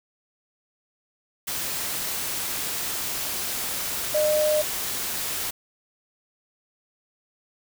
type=tone in noise; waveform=sine; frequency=608 Hz; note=D#5; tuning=40 cents flat; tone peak=-19 dBFS; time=4.14-4.62 s; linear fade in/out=10 ms; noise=white; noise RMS=-29 dBFS; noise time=1.47-5.51 s; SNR=+7 dB; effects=none